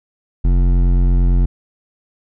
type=tone with hard clipping; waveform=sine; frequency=44.44 Hz; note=F1; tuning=31 cents sharp; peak=-12 dBFS; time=0.44-1.46 s; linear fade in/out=10 ms; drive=12 dB; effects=none